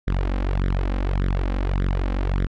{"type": "tone with flanger", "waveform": "sawtooth", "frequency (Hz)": 46.52, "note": "F#1", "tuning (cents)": 10, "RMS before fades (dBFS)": -22, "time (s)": [0.07, 2.47], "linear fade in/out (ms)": 10, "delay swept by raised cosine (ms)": [0.54, 3.84], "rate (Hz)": 1.7, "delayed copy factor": 0.85, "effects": ["low-pass 3000 Hz 12 dB/octave"]}